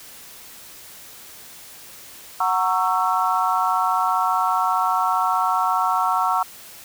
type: chord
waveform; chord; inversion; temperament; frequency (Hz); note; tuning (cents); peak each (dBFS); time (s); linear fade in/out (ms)
sine; F# dominant seventh; none; just; 740 / 925 / 1110 / 1332; F#5 / A#5 / C#6 / E6; 0 / -14 / +2 / +18; -23; 2.4-6.43; 5
effects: white hiss -42 dBFS RMS until 6.84 s